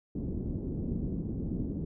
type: low-pass noise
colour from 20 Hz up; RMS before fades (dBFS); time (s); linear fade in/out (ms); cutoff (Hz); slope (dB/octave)
white; -34; 0.15-1.85; 5; 290; 24
effects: none